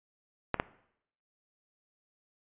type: clicks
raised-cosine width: 0.5 ms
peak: -12 dBFS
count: 2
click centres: 0.543 / 0.599 s
effects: noise-tail reverb RT60 0.7 s tail -18 dB re dry + resampled to 8000 Hz